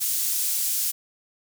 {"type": "high-pass noise", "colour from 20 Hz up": "pink", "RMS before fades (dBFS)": -25, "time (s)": [0, 0.92], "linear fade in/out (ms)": 20, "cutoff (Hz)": 7600, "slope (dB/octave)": 12, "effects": []}